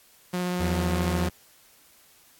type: tone with vibrato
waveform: sawtooth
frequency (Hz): 179.4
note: F3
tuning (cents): +47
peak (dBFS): -22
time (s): 0.33-1.29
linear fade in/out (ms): 10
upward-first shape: triangle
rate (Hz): 16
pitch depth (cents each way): 10
type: tone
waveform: sawtooth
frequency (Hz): 82.7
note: E2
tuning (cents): +6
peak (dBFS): -22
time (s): 0.59-1.3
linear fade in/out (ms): 20
effects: white hiss -57 dBFS RMS until 2.39 s + AAC 64 kbps